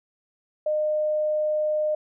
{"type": "tone", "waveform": "sine", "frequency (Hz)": 610, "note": "D#5", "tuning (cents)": -34, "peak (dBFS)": -21, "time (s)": [0.66, 1.95], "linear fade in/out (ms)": 5, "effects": []}